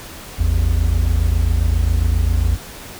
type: tone pair together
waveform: triangle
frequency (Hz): 55 / 82.41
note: A1 / E2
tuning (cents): 0 / 0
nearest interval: perfect fifth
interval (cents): 700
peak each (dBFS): -14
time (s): 0.38-2.57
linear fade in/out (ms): 20
effects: pink hiss -35 dBFS RMS until 2.99 s